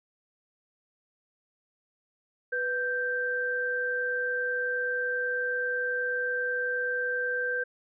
sine tone pair together, 494.5 / 1568 Hz, B4 / G6, +2 / 0 cents, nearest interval octave + minor sixth, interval 1998 cents, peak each -32 / -28 dBFS, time 2.52-7.64 s, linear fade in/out 10 ms, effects none

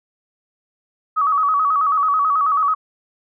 sine tone with vibrato, 1200 Hz, D6, 37 cents sharp, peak -14 dBFS, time 1.16-2.75 s, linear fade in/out 20 ms, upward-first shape square, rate 9.2 Hz, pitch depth 94 cents each way, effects none

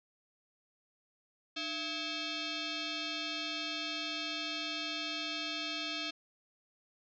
sine tone with frequency modulation, 302.3 Hz, D#4, 50 cents flat, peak -35 dBFS, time 1.56-6.11 s, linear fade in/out 10 ms, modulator 976 Hz, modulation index 4.5, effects none

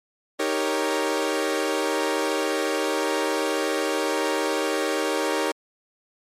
sawtooth chord, Eb dominant seventh, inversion none, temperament equal, 311.1 / 392 / 466.2 / 554.4 Hz, Eb4 / G4 / Bb4 / Db5, 0 / 0 / 0 / 0 cents, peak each -24 dBFS, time 0.39-5.52 s, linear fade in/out 10 ms, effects low-pass 11000 Hz 12 dB/octave + MP3 64 kbps

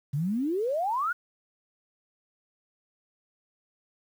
sine exponential sweep, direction up, 133.5 to 1500 Hz, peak -25 dBFS, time 0.13-1.13 s, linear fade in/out 10 ms, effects 9-bit

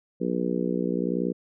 harmonic tone, 60.8 Hz, B1, 26 cents flat, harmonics 3 / 4 / 5 / 6 / 7 / 8, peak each -29 / -30 / -31 / -32 / -32 / -33 dBFS, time 0.2-1.33 s, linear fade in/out 20 ms, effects none

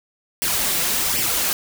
white noise with flanger, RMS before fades -21 dBFS, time 0.42-1.53 s, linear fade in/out 0 ms, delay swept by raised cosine 0.37 to 5.97 ms, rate 1.3 Hz, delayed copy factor +0.6, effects none

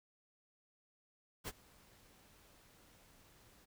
pink noise with ADSR envelope, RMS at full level -41 dBFS, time 1.44-3.66 s, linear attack 39 ms, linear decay 36 ms, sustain -24 dB, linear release 26 ms, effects none

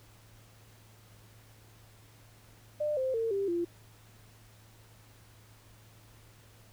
sine tone with pitch steps, 599 / 521.5 / 454 / 395.2 / 344 Hz, D5 / C5 / A#4 / G4 / F4, +34 / -6 / -46 / +14 / -26 cents, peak -28 dBFS, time 2.8-3.65 s, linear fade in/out 10 ms, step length 170 ms, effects added 109 Hz sine -57 dBFS peak until 6.72 s + pink hiss -60 dBFS RMS until 6.72 s

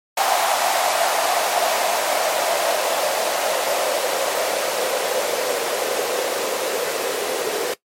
blue noise with band-pass filter sweep, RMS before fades -21 dBFS, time 0.17-7.74 s, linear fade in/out 5 ms, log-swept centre 750 to 440 Hz, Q 4.4, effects noise-tail reverb RT60 0.1 s tail -17 dB re dry + MP3 64 kbps

